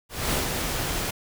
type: noise with ADSR envelope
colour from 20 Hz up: pink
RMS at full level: -24 dBFS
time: 0.09-1.11 s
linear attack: 230 ms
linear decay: 140 ms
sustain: -4 dB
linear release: 8 ms
effects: none